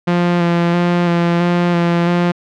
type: tone with vibrato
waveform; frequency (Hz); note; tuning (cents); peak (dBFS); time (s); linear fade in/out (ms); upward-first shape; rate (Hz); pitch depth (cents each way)
sawtooth; 173.1; F3; -15; -8; 0.07-2.32; 10; square; 1.5; 17
effects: low-pass 3000 Hz 12 dB/octave